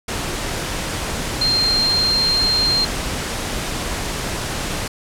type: tone in noise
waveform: sine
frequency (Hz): 4186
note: C8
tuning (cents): 0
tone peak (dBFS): -15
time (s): 1.41-2.85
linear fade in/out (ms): 5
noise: pink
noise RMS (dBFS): -24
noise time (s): 0.08-4.88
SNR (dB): +6
effects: low-pass 10000 Hz 12 dB/octave